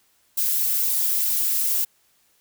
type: noise with flanger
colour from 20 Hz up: violet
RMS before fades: -22 dBFS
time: 0.37-1.85 s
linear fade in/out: 10 ms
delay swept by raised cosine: 1.6 to 6.1 ms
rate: 2.3 Hz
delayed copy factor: -0.85
effects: white hiss -63 dBFS RMS until 2.4 s